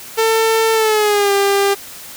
sawtooth tone with pitch glide, 447.4 to 398.6 Hz, A4 to G4, +29 to +29 cents, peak -8 dBFS, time 0.17-1.75 s, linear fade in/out 20 ms, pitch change -200 cents, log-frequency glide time 0.73-1.32 s, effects white hiss -34 dBFS RMS until 2.16 s

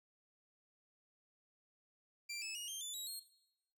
20% pulse tone with pitch steps, 2361 / 2605 / 2873 / 3170 / 3497 / 3858 / 4256 Hz, D7 / E7 / F7 / G7 / A7 / B7 / C8, +9 / -21 / +48 / +19 / -11 / -41 / +29 cents, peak -37 dBFS, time 2.29-3.2 s, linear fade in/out 10 ms, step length 130 ms, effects noise-tail reverb RT60 0.8 s tail -17 dB re dry

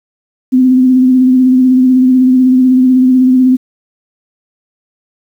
sine tone with vibrato, 256.1 Hz, C4, 37 cents flat, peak -4 dBFS, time 0.52-3.57 s, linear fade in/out 20 ms, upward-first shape sine, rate 16 Hz, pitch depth 29 cents each way, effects 7-bit

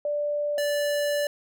sine / square tone pair in turn, 587.3 / 582.9 Hz, D5 / D5, 0 / -13 cents, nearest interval unison, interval 13 cents, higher first, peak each -24 dBFS, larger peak neither, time 0.05-0.58 / 0.58-1.27 s, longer second, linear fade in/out 2 ms, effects none

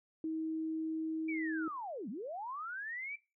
sine tone, 318.8 Hz, D#4, 42 cents sharp, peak -34 dBFS, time 0.24-1.68 s, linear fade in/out 2 ms
sine linear two-way sweep, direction down then up, 2354 to 178.7 to 2354 Hz, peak -39 dBFS, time 1.28-3.16 s, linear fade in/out 10 ms, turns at 2.09 s
effects noise-tail reverb RT60 0.3 s tail -20 dB re dry

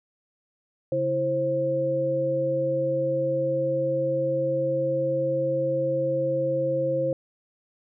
sine tone cluster, 139.8 / 330.1 / 530 Hz, C#3 / E4 / C5, +15 / +2 / +22 cents, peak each -31 / -31 / -23 dBFS, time 0.92-7.13 s, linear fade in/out 2 ms, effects none

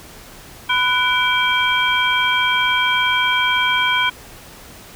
sine tone cluster, 1001 / 1483 / 2319 / 3208 Hz, B5 / F#6 / D7 / G7, +23 / +4 / -22 / +39 cents, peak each -20 dBFS, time 0.69-4.1 s, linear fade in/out 10 ms, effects pink hiss -40 dBFS RMS until 4.95 s

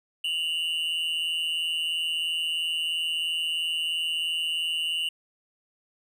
triangle tone pair together, 2798 / 2961 Hz, F7 / F#7, +3 / +1 cents, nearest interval minor second, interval 98 cents, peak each -27 dBFS, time 0.24-5.09 s, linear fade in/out 5 ms, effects none

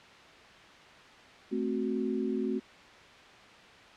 sine chord, F# diminished, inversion first, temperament equal, 220 / 261.6 / 370 Hz, A3 / C4 / F#4, 0 / 0 / 0 cents, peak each -33 dBFS, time 1.51-2.6 s, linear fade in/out 20 ms, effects white hiss -52 dBFS RMS until 3.96 s + low-pass 3000 Hz 12 dB/octave

